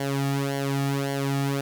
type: tone with flanger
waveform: sawtooth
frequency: 138.59 Hz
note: C#3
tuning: in tune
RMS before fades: -26 dBFS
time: 0-1.61 s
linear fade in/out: 5 ms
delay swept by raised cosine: 0.79 to 1.99 ms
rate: 1.8 Hz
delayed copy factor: -0.75
effects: 9-bit